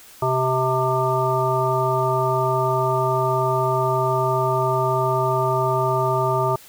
harmonic tone with a mistuned harmonic, 129.4 Hz, C3, 19 cents flat, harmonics 1 / 3 / 5 / 7 / 9, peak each -24 / -24 / -24 / -24 / -24 dBFS, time 0.22-6.56 s, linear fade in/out 5 ms, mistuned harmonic 9, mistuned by +37 cents, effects white hiss -46 dBFS RMS until 6.68 s

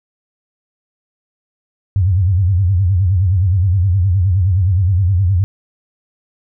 sine tone with vibrato, 93 Hz, F#2, 9 cents sharp, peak -10 dBFS, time 1.96-5.44 s, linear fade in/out 0 ms, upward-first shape sine, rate 9.6 Hz, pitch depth 160 cents each way, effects none

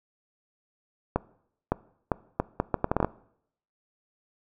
accelerating click train, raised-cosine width 1 ms, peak -9 dBFS, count 12, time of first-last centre 1.16-3.046 s, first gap 560 ms, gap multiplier 0.71, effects noise-tail reverb RT60 0.7 s tail -21 dB re dry

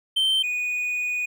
triangle tone pair in turn, 3113 / 2471 Hz, G7 / D#7, -13 / -13 cents, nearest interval major third, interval 400 cents, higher first, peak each -17 / -22 dBFS, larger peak first, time 0.16-0.43 / 0.43-1.26 s, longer second, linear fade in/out 10 ms, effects none

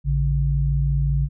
sine tone pair together, 56.12 / 141.5 Hz, A1 / C#3, +35 / +36 cents, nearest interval octave + major third, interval 1601 cents, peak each -20 dBFS, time 0.04-1.29 s, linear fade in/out 50 ms, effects none

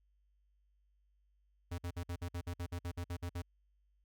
square tone bursts, 87.31 Hz, F2, in tune, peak -38 dBFS, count 14, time 1.71-3.421 s, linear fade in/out 10 ms, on 73 ms, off 53 ms, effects added 50 Hz sine -70 dBFS peak until 4.04 s

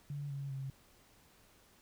sine tone with pitch steps, 143.7 / 139.21 / 134.85 Hz, D3 / C#3 / C#3, -37 / +8 / -47 cents, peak -38 dBFS, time 0.1-0.7 s, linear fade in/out 2 ms, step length 200 ms, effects pink hiss -65 dBFS RMS until 1.81 s

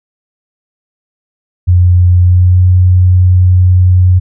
sine tone with pitch glide, 89.3 to 91.07 Hz, F2 to F#2, +39 to -27 cents, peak -3 dBFS, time 1.67-4.2 s, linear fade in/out 20 ms, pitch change +34 cents, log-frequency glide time 2.19-2.63 s, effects none

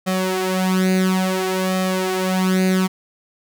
sawtooth tone with flanger, 186.8 Hz, F#3, 17 cents sharp, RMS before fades -19 dBFS, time 0.06-2.88 s, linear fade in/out 20 ms, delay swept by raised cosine 1.6 to 4.9 ms, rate 0.58 Hz, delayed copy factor +0.75, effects none

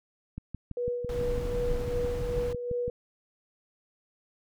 click train, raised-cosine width 5 ms, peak -24 dBFS, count 16, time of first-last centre 0.38-2.88 s, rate 6 Hz
sine tone with tremolo, 486 Hz, B4, 28 cents flat, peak -27 dBFS, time 0.77-2.9 s, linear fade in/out 2 ms, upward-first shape sine, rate 2.6 Hz, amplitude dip 50%
brown noise, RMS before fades -33 dBFS, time 1.09-2.53 s, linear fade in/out 2 ms
effects none

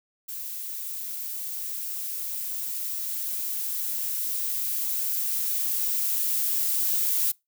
violet noise with level ramp, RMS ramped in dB -35 to -24 dBFS, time 0.28-7.32 s, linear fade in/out 10 ms, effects noise-tail reverb RT60 0.2 s tail -24 dB re dry

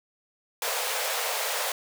pink high-pass noise, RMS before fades -29 dBFS, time 0.62-1.72 s, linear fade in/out 2 ms, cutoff 450 Hz, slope 96 dB/octave, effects none

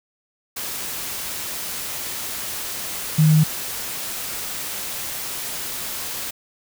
sine tone in noise, 155.56 Hz, D#3, in tune, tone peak -11 dBFS, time 3.18-3.44 s, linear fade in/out 10 ms, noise white, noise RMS -29 dBFS, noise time 0.56-6.31 s, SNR +15 dB, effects none

